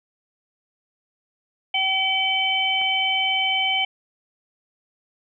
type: harmonic tone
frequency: 766 Hz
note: G5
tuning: 40 cents flat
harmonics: 1 / 3 / 4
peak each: -26 / -23 / -22 dBFS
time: 1.74-3.85 s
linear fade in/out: 5 ms
type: click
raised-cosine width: 0.5 ms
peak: -25 dBFS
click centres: 2.815 s
effects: none